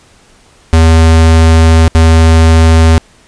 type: tone bursts at uneven times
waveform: square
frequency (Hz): 81.2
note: E2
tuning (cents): -26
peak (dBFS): -3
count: 2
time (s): 0.73-1.88 / 1.95-2.98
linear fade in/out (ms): 0
effects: pink hiss -44 dBFS RMS until 3.27 s + resampled to 22050 Hz